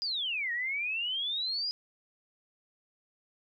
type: exponential two-way sweep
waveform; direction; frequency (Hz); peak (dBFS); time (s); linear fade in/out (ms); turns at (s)
sine; down then up; 4996 to 1851 to 4996; -30; 0.02-1.71; 0; 0.52
effects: 12-bit